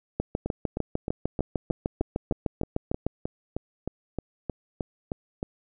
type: two click trains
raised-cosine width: 2 ms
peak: -16 / -12 dBFS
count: 17 / 20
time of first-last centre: 0.46-5.429 / 0.2-3.066 s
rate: 3.22 / 6.63 Hz
effects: none